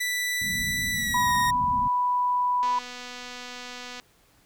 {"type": "tone with pitch glide", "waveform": "sawtooth", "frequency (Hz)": [1975.5, 1865.7], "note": ["B6", "A#6"], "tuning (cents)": [0, 1], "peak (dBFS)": -22, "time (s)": [0, 1.51], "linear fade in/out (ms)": 10, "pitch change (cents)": -99, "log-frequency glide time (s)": [0.92, 1.34]}
{"type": "low-pass noise", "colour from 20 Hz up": "white", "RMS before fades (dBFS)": -36, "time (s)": [0.41, 1.88], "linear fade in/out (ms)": 5, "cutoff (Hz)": 260, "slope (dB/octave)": 96}
{"type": "tone", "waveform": "sine", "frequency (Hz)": 987.8, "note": "B5", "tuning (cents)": 0, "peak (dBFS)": -21, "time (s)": [1.14, 2.79], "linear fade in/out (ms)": 5}
{"type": "click train", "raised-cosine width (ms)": 0.2, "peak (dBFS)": -22, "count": 339, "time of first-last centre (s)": [2.63, 3.998], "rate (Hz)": 247}
{"effects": ["pink hiss -61 dBFS RMS until 4.45 s"]}